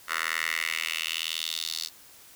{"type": "tone with high-pass filter sweep", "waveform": "10% pulse", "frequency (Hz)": 81, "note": "E2", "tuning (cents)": -30, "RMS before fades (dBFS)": -31, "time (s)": [0.07, 1.9], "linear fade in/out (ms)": 50, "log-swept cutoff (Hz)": [1500, 4500], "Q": 3.3, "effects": ["white hiss -52 dBFS RMS until 2.35 s"]}